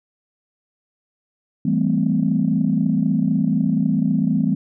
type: chord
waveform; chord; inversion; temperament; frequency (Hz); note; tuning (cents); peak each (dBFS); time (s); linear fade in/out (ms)
sine; A minor seventh; second; equal with one note detuned; 164.81 / 196 / 220 / 256.2; E3 / G3 / A3 / C4; 0 / 0 / 0 / -36; -21; 1.65-4.55; 5
effects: tanh soft clip ceiling -6 dBFS